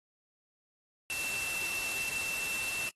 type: tone in noise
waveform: sine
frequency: 2681 Hz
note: E7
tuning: 29 cents sharp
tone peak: -34 dBFS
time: 1.1-2.89 s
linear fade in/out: 0 ms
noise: white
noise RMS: -38 dBFS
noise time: 1.1-2.89 s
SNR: +1 dB
effects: noise-tail reverb RT60 0.1 s tail -22 dB re dry + AAC 32 kbps